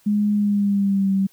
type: tone with pitch glide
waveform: sine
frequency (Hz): 207.7 to 193.79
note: G#3 to G3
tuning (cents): 0 to -20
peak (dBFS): -16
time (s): 0.06-1.27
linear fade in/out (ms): 10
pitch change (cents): -120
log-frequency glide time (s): 0.33-1.11
effects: white hiss -57 dBFS RMS until 1.32 s